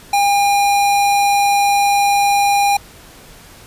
square tone, 807 Hz, G#5, 50 cents flat, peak -12 dBFS, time 0.13-2.77 s, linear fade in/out 5 ms, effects pink hiss -41 dBFS RMS until 3.66 s + resampled to 32000 Hz

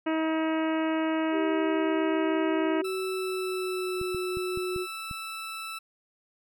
harmonic tone, 318.7 Hz, D#4, 42 cents sharp, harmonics 1 / 2 / 3 / 4 / 5 / 6 / 7 / 8 / 9, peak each -26 / -32 / -36 / -38 / -40 / -42 / -43 / -44 / -45 dBFS, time 0.06-2.82 s, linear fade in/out 10 ms
sine tone with pitch glide, 392 to 365.7 Hz, G4 to F#4, 0 to -20 cents, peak -29 dBFS, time 1.31-4.87 s, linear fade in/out 50 ms, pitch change -120 cents, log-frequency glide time 1.47-4.12 s
20% pulse tone, 1318.5 Hz, E6, in tune, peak -30 dBFS, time 2.84-5.79 s, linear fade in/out 10 ms
clicks, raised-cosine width 5 ms, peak -27 dBFS, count 6, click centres 4.014 / 4.147 / 4.371 / 4.574 / 4.762 / 5.112 s
effects none

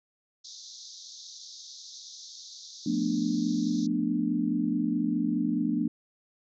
white band-pass noise, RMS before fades -46 dBFS, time 0.44-3.87 s, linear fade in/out 10 ms, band 3600 to 6500 Hz, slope 96 dB/octave
sine chord, B half-diminished seventh, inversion second, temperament just, 177.8 / 222.2 / 246.9 / 296.3 Hz, F3 / A3 / B3 / D4, +31 / +17 / 0 / +15 cents, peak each -33 / -30 / -30 / -29 dBFS, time 2.86-5.88 s, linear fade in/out 5 ms
effects none

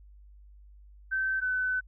sine tone pair in turn, 1544 / 1509.6 Hz, G6 / F#6, -27 / +34 cents, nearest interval unison, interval 39 cents, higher first, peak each -26 dBFS, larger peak neither, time 1.11-1.41 / 1.41-1.81 s, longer second, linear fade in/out 20 ms, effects added 50 Hz sine -50 dBFS peak until 1.87 s

